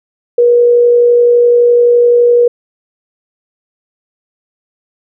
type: tone with amplitude modulation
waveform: sine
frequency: 480.1 Hz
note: B4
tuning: 49 cents flat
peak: -3 dBFS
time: 0.38-2.48 s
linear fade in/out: 5 ms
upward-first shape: sine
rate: 51.8 Hz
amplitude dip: 25%
effects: none